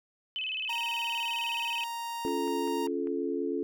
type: tone with vibrato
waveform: sine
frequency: 2804 Hz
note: F7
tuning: 6 cents sharp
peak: -31 dBFS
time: 0.36-1.84 s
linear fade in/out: 0 ms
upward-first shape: square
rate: 19 Hz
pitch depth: 140 cents each way
type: tone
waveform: 45% pulse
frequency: 932.3 Hz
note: A#5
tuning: in tune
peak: -34 dBFS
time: 0.69-2.87 s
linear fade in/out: 5 ms
type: chord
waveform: sine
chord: Db augmented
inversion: none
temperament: just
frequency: 277.2 / 346.5 / 433.1 Hz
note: Db4 / F4 / A4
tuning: 0 / -14 / -27 cents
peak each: -33 dBFS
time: 2.25-3.63 s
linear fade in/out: 0 ms
type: click train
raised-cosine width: 0.5 ms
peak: -35 dBFS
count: 5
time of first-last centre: 2.28-3.072 s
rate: 5.05 Hz
effects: none